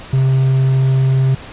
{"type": "tone", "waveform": "triangle", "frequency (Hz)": 132.5, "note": "C3", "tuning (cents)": 22, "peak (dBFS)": -8, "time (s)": [0.13, 1.35], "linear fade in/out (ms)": 5, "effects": ["pink hiss -34 dBFS RMS until 1.52 s", "resampled to 8000 Hz"]}